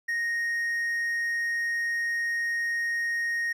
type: tone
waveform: triangle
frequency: 1864.7 Hz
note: A#6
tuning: in tune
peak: -24 dBFS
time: 0.08-3.53 s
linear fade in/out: 10 ms
effects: none